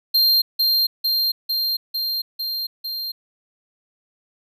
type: tone with echo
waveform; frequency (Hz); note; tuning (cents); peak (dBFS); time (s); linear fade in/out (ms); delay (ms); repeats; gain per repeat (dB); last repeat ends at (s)
square; 4186; C8; 0; -14; 0.14-0.42; 10; 450; 6; -2; 3.12
effects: none